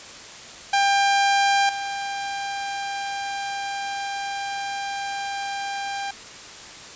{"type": "tone with level steps", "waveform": "sawtooth", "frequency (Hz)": 796, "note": "G5", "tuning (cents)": 26, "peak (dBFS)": [-13, -23], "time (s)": [0.73, 6.11], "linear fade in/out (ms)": 5, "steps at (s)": 1.69, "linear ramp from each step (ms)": 2, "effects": ["white hiss -40 dBFS RMS until 6.95 s", "resampled to 16000 Hz"]}